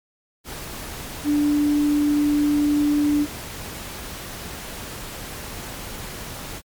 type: tone in noise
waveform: sine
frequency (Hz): 293.7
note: D4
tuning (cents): 0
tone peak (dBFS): -16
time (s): 1.24-3.27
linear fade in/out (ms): 50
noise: pink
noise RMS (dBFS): -34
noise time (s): 0.44-6.62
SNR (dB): +15
effects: MP3 96 kbps